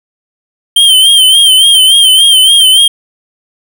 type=tone with vibrato; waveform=square; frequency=3136 Hz; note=G7; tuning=in tune; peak=-3 dBFS; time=0.76-2.88 s; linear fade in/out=5 ms; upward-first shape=sine; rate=3.5 Hz; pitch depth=64 cents each way; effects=none